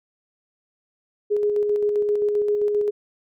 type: tone with tremolo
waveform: sine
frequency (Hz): 415.3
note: G#4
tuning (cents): 0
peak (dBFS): -17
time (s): 1.3-2.91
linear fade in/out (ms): 20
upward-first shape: square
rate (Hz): 7.6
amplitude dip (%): 30
effects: none